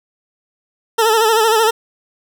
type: tone with vibrato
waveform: 20% pulse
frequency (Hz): 444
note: A4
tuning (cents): +16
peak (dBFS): -6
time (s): 0.98-1.71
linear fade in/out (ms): 10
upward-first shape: sine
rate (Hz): 13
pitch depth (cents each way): 67
effects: none